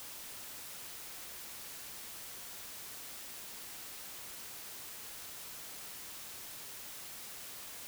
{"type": "silence", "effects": ["white hiss -47 dBFS RMS until 7.87 s"]}